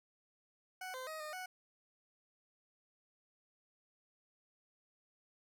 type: tone with pitch steps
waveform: 20% pulse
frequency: 743 / 515 / 629 / 611 / 739 Hz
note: F#5 / C5 / D#5 / D#5 / F#5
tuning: +7 / -28 / +19 / -32 / -2 cents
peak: -38 dBFS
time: 0.81-1.46 s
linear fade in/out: 5 ms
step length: 130 ms
effects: none